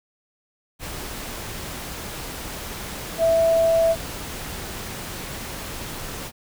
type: tone in noise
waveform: sine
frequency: 659.3 Hz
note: E5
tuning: in tune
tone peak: -15 dBFS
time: 3.18-3.96 s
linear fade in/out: 50 ms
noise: pink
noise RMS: -33 dBFS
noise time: 0.79-6.32 s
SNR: +15 dB
effects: none